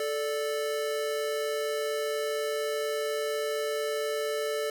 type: tone pair together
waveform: square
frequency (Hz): 437.9 / 586.4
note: A4 / D5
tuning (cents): -8 / -3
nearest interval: perfect fourth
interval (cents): 505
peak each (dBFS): -31 / -33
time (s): 0-4.7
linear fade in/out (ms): 2
effects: none